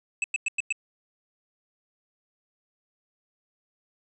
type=tone bursts; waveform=square; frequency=2614 Hz; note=E7; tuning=15 cents flat; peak=-24 dBFS; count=5; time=0.22-0.725 s; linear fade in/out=2 ms; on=21 ms; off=100 ms; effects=resampled to 22050 Hz